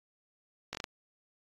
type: slowing click train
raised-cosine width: 0.2 ms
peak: -19 dBFS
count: 5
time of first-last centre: 0.73-0.841 s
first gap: 18 ms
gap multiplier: 1.3
effects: AAC 32 kbps